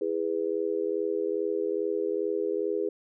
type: chord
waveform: sine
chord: E major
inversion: none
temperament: just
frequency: 329.6 / 412 / 494.4 Hz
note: E4 / G#4 / B4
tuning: 0 / -14 / +2 cents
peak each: -33 / -28 / -32 dBFS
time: 0.01-2.89 s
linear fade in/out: 5 ms
effects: none